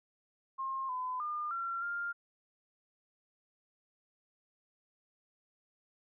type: tone with pitch steps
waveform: sine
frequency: 1067 / 1012 / 1208 / 1366 / 1400 Hz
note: C6 / B5 / D6 / F6 / F6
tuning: +34 / +42 / +48 / -39 / +4 cents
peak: -34 dBFS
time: 0.58-2.13 s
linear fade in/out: 20 ms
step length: 310 ms
effects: none